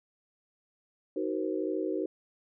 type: chord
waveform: sine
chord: C half-diminished seventh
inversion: first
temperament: just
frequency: 314 / 376.7 / 470.9 / 523.3 Hz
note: Eb4 / Gb4 / Bb4 / C5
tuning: +16 / +31 / +18 / 0 cents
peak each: -33 / -33 / -36 / -38 dBFS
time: 1.16-2.06 s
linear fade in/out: 5 ms
effects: none